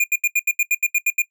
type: tone bursts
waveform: square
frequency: 2422 Hz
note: D#7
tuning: 47 cents flat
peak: -15 dBFS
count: 11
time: 0-1.221 s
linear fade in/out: 5 ms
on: 41 ms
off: 77 ms
effects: noise-tail reverb RT60 0.1 s tail -18 dB re dry